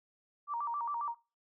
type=tone with vibrato; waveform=sine; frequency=1045 Hz; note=C6; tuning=2 cents flat; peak=-33 dBFS; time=0.47-1.15 s; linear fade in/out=50 ms; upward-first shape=square; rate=7.4 Hz; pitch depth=190 cents each way; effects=noise-tail reverb RT60 0.3 s tail -20 dB re dry